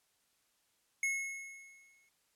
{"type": "tone with exponential decay", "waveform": "square", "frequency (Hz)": 2179, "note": "C#7", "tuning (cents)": -30, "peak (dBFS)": -30, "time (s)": [1.03, 2.09], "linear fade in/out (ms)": 2, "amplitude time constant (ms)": 230, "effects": ["white hiss -75 dBFS RMS until 2.35 s", "low-pass 12000 Hz 12 dB/octave"]}